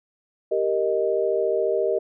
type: chord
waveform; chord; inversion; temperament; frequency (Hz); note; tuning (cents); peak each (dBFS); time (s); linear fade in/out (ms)
sine; Eb major; first; equal; 392 / 466.2 / 622.3; G4 / Bb4 / Eb5; 0 / 0 / 0; -24; 0.51-1.99; 10
effects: none